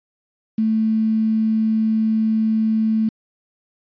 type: tone with quantisation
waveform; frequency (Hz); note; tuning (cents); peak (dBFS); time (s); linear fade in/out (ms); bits
sine; 220; A3; 0; -15; 0.58-3.09; 5; 7
effects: resampled to 11025 Hz